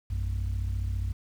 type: tone pair together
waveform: sine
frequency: 58.3 / 93 Hz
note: A#1 / F#2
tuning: +1 / +9 cents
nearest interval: minor sixth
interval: 808 cents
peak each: -28 dBFS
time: 0.1-1.13 s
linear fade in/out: 10 ms
effects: tanh soft clip ceiling -24 dBFS + 9-bit